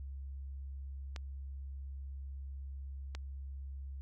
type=clicks; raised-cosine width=0.2 ms; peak=-26 dBFS; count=2; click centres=1.162 / 3.15 s; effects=added 68 Hz sine -41 dBFS peak until 4.01 s